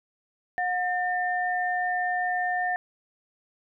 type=tone pair together; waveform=sine; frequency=724 / 1801.3 Hz; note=F#5 / A6; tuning=-38 / +40 cents; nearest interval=octave + major third; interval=1578 cents; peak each=-26 / -28 dBFS; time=0.58-2.76 s; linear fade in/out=0 ms; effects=none